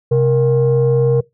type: tone pair together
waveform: sine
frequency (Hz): 131.3 / 467.9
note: C3 / A#4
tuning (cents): +6 / +6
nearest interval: octave + minor seventh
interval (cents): 2200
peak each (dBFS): -12 / -11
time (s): 0.11-1.21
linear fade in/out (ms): 10
effects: noise-tail reverb RT60 0.2 s tail -23 dB re dry + tanh soft clip ceiling -6 dBFS